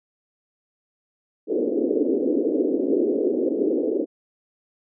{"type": "band-pass noise", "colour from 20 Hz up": "pink", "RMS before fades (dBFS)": -22, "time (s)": [1.47, 4.06], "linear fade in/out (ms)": 50, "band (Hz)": [270, 490], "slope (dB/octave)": 48, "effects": []}